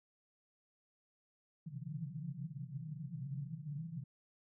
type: band-pass noise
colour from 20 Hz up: white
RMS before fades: -44 dBFS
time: 1.66-4.04 s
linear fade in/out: 10 ms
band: 130 to 170 Hz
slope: 96 dB/octave
effects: none